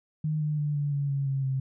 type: tone with pitch steps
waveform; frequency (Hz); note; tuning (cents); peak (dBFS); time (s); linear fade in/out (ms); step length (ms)
sine; 154.1 / 150.93 / 147.82 / 144.78 / 141.8 / 138.88 / 136.02 / 133.23; D#3 / D3 / D3 / D3 / C#3 / C#3 / C#3 / C3; -16 / +48 / +12 / -24 / +40 / +4 / -32 / +32; -25; 0.24-1.6; 5; 170
effects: none